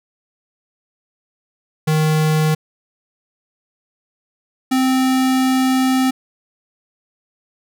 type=tone pair in turn; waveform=square; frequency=155.56 / 260.3 Hz; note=D#3 / C4; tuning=0 / -9 cents; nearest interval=major sixth; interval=891 cents; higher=second; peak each=-14 dBFS; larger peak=neither; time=1.87-2.55 / 4.71-6.11 s; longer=second; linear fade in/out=10 ms; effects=none